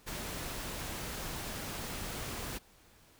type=noise; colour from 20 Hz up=pink; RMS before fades=-40 dBFS; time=0.06-2.59 s; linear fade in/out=20 ms; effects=pink hiss -62 dBFS RMS until 3.19 s